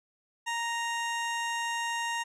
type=tone; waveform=20% pulse; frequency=932.3 Hz; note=A#5; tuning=in tune; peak=-25 dBFS; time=0.46-2.24 s; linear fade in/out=20 ms; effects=resampled to 24000 Hz